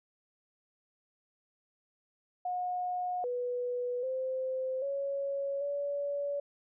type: tone with pitch steps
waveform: sine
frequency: 723 / 491.6 / 520 / 556 / 570 Hz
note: F#5 / B4 / C5 / C#5 / C#5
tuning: -40 / -8 / -11 / +5 / +48 cents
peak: -31 dBFS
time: 2.45-6.4 s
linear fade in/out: 5 ms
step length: 790 ms
effects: none